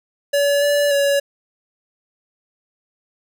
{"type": "tone with pitch steps", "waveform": "square", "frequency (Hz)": [570, 578, 564], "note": ["C#5", "D5", "C#5"], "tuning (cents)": [48, -28, 30], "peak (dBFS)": -15, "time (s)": [0.33, 1.2], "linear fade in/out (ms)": 10, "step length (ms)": 290, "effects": []}